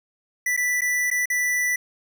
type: tone with dropouts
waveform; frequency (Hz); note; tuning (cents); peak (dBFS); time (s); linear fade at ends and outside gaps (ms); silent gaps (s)
square; 1975.5; B6; 0; -21; 0.46-1.76; 5; 0.566-0.574 / 0.809-0.817 / 1.103-1.112 / 1.257-1.3
effects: none